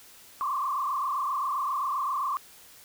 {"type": "tone with frequency modulation", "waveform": "sine", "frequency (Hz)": 1108.7, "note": "C#6", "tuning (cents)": 0, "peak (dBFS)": -26, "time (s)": [0.41, 2.37], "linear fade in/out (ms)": 0, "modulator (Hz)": 27.6, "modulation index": 2.8, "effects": ["white hiss -52 dBFS RMS until 2.84 s"]}